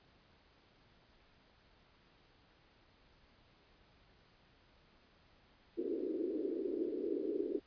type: band-pass noise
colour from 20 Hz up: pink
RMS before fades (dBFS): -38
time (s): 5.77-7.6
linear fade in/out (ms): 20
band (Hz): 310 to 420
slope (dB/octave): 48
effects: pink hiss -67 dBFS RMS until 7.66 s + resampled to 11025 Hz